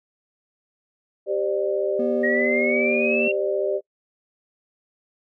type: chord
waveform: sine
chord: G suspended fourth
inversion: none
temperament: equal with one note detuned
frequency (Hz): 392 / 523.3 / 598.3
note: G4 / C5 / D5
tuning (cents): 0 / 0 / +32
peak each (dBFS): -24 / -28 / -24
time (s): 1.26-3.81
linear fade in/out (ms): 50
type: tone with pitch glide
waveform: triangle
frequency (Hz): 242.8 to 236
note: B3 to A#3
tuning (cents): -29 to +22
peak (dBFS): -23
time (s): 1.99-3.28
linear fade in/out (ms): 5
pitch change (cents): -49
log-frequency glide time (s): 2.74-3.03
type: exponential sweep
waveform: sine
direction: up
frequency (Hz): 1873 to 2752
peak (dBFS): -22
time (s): 2.23-3.32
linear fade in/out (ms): 10
effects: noise-tail reverb RT60 0.1 s tail -22 dB re dry